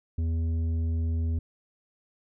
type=tone with tanh clipping; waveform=triangle; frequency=82 Hz; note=E2; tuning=9 cents flat; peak=-26 dBFS; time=0.18-1.39 s; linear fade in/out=5 ms; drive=12 dB; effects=none